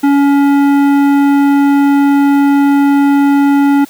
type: tone with tanh clipping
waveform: sine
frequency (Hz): 281.8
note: C#4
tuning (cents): +29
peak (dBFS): -8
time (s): 0.03-3.85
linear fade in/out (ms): 10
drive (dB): 14
effects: white hiss -38 dBFS RMS until 3.89 s